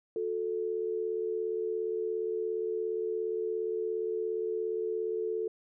sine tone pair together, 362.8 / 440 Hz, F#4 / A4, -34 / 0 cents, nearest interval minor third, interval 334 cents, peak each -35 / -31 dBFS, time 0.16-5.48 s, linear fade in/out 2 ms, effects none

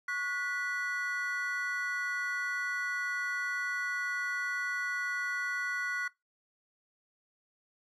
triangle tone cluster, 1113 / 1461 / 1969 Hz, C#6 / F#6 / B6, +7 / -22 / -6 cents, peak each -40 / -33 / -34 dBFS, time 0.08-6.08 s, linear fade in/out 5 ms, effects noise-tail reverb RT60 0.2 s tail -21 dB re dry

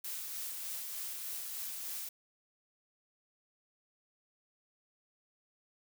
blue noise with tremolo, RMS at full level -40 dBFS, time 0.04-2.09 s, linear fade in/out 5 ms, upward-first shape sine, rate 3.3 Hz, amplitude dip 25%, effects none

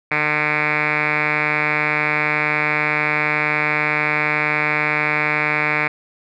5% pulse tone with low-pass filter, 151 Hz, D3, 48 cents sharp, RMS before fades -19 dBFS, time 0.11-5.88 s, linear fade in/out 5 ms, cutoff 2300 Hz, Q 8.7, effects none

